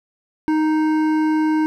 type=tone with hard clipping; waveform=sine; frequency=311.1 Hz; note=D#4; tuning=in tune; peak=-17 dBFS; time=0.48-1.66 s; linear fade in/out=0 ms; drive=11 dB; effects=none